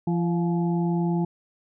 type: harmonic tone with a mistuned harmonic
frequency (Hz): 170.8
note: F3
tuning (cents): -38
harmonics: 1 / 2 / 4 / 5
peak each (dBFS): -22 / -28 / -37 / -35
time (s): 0.07-1.25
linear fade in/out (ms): 5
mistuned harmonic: 4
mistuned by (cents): +51
effects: none